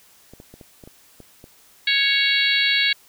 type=clicks; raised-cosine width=2 ms; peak=-28 dBFS; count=8; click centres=0.336 / 0.401 / 0.54 / 0.612 / 0.838 / 0.875 / 1.203 / 1.441 s
type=harmonic tone; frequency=554.4 Hz; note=C#5; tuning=in tune; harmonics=3 / 4 / 5 / 6 / 7 / 8; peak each=-24 / -21 / -26 / -25 / -22 / -26 dBFS; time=1.87-2.93 s; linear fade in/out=5 ms
effects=white hiss -53 dBFS RMS until 3.08 s